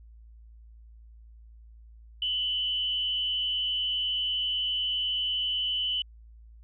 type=tone with frequency modulation; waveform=sine; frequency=2996 Hz; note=F#7; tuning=21 cents sharp; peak=-26 dBFS; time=2.22-6.02 s; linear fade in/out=2 ms; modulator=173 Hz; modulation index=0.45; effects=added 56 Hz sine -48 dBFS peak until 6.63 s